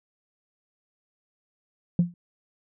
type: tone with exponential decay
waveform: sine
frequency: 173.8 Hz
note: F3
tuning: 8 cents flat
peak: -12 dBFS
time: 1.99-2.14 s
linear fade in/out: 2 ms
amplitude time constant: 32 ms
effects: tanh soft clip ceiling -13 dBFS